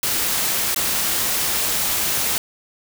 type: noise with dropouts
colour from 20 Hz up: white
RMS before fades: -21 dBFS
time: 0.03-2.38 s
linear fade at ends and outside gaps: 1 ms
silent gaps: 0.746-0.761 s
effects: none